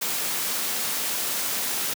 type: noise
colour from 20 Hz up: white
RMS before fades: -27 dBFS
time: 0.01-1.94 s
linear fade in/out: 10 ms
effects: high-pass 150 Hz 12 dB/octave